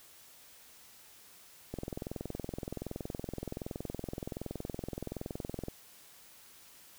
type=click train; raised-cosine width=2 ms; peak=-24 dBFS; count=85; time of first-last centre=1.74-5.684 s; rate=21.3 Hz; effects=white hiss -57 dBFS RMS until 6.98 s